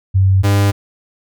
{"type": "tone pair in turn", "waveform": ["sine", "45% pulse"], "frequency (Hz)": [95.6, 100.43], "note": ["G2", "G2"], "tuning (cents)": [-43, 42], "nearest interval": "minor second", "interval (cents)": 85, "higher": "second", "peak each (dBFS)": [-8, -10], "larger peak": "first", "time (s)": [[0.14, 0.43], [0.43, 0.72]], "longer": "neither", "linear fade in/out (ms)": 20, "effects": []}